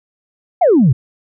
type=exponential sweep; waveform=sine; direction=down; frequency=784 to 112.8 Hz; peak=-6 dBFS; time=0.61-0.93 s; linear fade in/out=10 ms; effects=tanh soft clip ceiling -3 dBFS